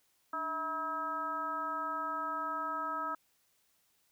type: harmonic tone with a mistuned harmonic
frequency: 321.5 Hz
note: E4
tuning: 43 cents flat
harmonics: 1 / 2 / 3 / 4 / 5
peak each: -47 / -45 / -41 / -35 / -46 dBFS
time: 0.33-3.15 s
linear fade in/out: 5 ms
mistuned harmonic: 1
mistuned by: -140 cents
effects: white hiss -73 dBFS RMS until 4.11 s